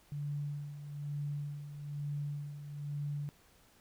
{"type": "tone with tremolo", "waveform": "sine", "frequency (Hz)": 145.2, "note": "D3", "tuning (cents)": -19, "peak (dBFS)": -34, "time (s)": [0.12, 3.29], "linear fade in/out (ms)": 0, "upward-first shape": "sine", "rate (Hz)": 1.1, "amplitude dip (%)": 65, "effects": ["pink hiss -65 dBFS RMS until 3.8 s"]}